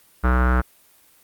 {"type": "tone with low-pass filter", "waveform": "square", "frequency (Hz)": 62.6, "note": "B1", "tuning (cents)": 24, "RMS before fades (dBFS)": -17, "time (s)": [0.23, 0.62], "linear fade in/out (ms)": 20, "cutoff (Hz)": 1400, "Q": 5.4, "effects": ["white hiss -55 dBFS RMS until 1.23 s", "Opus 32 kbps"]}